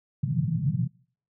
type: band-pass noise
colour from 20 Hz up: pink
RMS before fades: -26 dBFS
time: 0.23-0.88 s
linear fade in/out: 10 ms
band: 120 to 170 Hz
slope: 48 dB/octave
effects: noise-tail reverb RT60 0.5 s tail -24 dB re dry